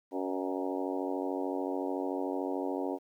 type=harmonic tone with a mistuned harmonic; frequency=93.6 Hz; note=F#2; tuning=20 cents sharp; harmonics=3 / 4 / 5 / 6 / 7 / 8 / 9 / 10; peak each=-35 / -37 / -39 / -41 / -42 / -43 / -44 / -45 dBFS; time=0.11-2.99 s; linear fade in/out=50 ms; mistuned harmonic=7; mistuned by=-24 cents; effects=11-bit